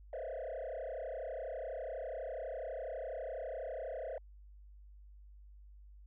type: tone with frequency modulation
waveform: sine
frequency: 582 Hz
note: D5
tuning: 16 cents flat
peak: -36 dBFS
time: 0.13-4.18 s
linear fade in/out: 2 ms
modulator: 32.1 Hz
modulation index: 2.9
effects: tanh soft clip ceiling -38 dBFS + added 50 Hz sine -53 dBFS peak until 6.06 s